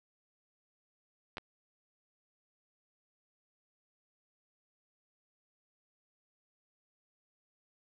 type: clicks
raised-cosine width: 0.3 ms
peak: -24 dBFS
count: 2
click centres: 1.371 / 1.382 s
effects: none